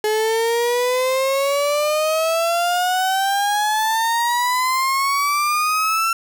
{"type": "exponential sweep", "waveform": "35% pulse", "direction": "up", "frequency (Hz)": [424.5, 1353], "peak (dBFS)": -15, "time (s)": [0.04, 6.13], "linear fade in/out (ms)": 2, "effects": []}